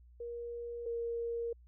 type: tone pair in turn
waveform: sine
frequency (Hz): 473.3 / 467.3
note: A#4 / A#4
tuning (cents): +26 / +4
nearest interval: unison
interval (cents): 22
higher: first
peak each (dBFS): -39 / -34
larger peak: second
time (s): 0.2-0.86 / 0.86-1.53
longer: second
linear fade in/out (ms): 5
effects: added 60 Hz sine -56 dBFS peak until 1.67 s